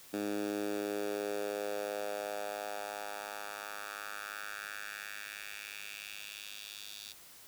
10% pulse tone with high-pass filter sweep, 102.9 Hz, G#2, 16 cents flat, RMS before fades -40 dBFS, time 0.13-7.13 s, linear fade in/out 10 ms, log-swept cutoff 270 to 3900 Hz, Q 2.4, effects white hiss -55 dBFS RMS until 7.47 s

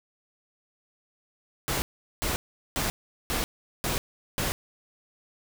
pink noise bursts, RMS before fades -28 dBFS, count 6, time 1.68-4.52 s, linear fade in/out 0 ms, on 140 ms, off 400 ms, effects none

